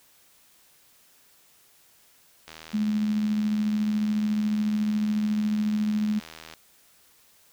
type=click train; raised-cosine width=0.2 ms; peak=-24 dBFS; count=326; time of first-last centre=2.48-6.537 s; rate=80.1 Hz
type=tone with tremolo; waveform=sine; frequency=211.8 Hz; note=G#3; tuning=34 cents sharp; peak=-21 dBFS; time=2.73-6.2 s; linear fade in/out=20 ms; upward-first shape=sine; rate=14 Hz; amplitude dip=25%
effects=white hiss -59 dBFS RMS until 7.52 s